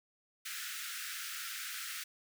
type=high-pass noise; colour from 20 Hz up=pink; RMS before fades=-42 dBFS; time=0.45-2.04 s; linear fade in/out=10 ms; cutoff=1300 Hz; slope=96 dB/octave; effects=none